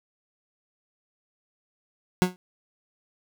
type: tone with exponential decay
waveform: 30% pulse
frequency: 181.9 Hz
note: F#3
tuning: 29 cents flat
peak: -11 dBFS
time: 2.22-2.36 s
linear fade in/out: 0 ms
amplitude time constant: 29 ms
effects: none